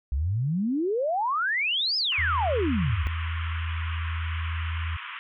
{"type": "exponential two-way sweep", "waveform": "sine", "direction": "up then down", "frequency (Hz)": [61.9, 5260, 61.9], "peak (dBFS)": -23, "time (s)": [0.12, 3.07], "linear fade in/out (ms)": 0, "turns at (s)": 1.97}
{"type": "band-pass noise", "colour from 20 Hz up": "pink", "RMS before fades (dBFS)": -38, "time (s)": [2.12, 5.19], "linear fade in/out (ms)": 0, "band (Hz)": [1000, 3200], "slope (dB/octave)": 96}
{"type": "tone", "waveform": "sine", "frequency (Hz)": 81.8, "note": "E2", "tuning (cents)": -13, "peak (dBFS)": -27, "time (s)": [2.18, 4.97], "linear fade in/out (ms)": 10}
{"effects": []}